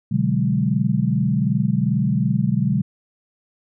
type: chord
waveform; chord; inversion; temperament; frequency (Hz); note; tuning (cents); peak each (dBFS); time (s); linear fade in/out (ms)
sine; G# half-diminished seventh; first; equal with one note detuned; 125.41 / 146.83 / 185 / 207.7; B2 / D3 / F#3 / G#3; +27 / 0 / 0 / 0; -22; 0.11-2.82; 10
effects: none